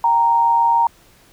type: tone pair together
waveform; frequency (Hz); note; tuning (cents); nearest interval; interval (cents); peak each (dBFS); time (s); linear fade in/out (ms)
sine; 783.2 / 930; G5 / A#5; -2 / -4; minor third; 298; -22 / -12; 0.04-0.87; 2
effects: pink hiss -51 dBFS RMS until 1.32 s